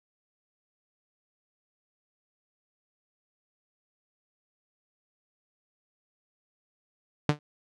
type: tone with exponential decay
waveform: sawtooth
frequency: 148.4 Hz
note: D3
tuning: 18 cents sharp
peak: -13 dBFS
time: 7.29-7.39 s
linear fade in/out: 2 ms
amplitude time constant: 20 ms
effects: low-pass 5000 Hz 12 dB/octave